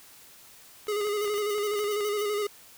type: clicks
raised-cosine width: 0.3 ms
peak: -28 dBFS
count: 12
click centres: 0.87 / 1.014 / 1.07 / 1.245 / 1.277 / 1.342 / 1.38 / 1.582 / 1.736 / 1.791 / 1.843 / 2.008 s
type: tone with vibrato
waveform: square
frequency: 415.3 Hz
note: G#4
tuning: in tune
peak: -27 dBFS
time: 0.88-2.47 s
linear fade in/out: 5 ms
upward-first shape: square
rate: 12 Hz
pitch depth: 33 cents each way
type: tone bursts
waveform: 5% pulse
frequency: 3013 Hz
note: F#7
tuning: 31 cents sharp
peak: -30 dBFS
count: 8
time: 1.22-2.225 s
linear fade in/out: 0 ms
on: 39 ms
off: 99 ms
effects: white hiss -52 dBFS RMS until 2.77 s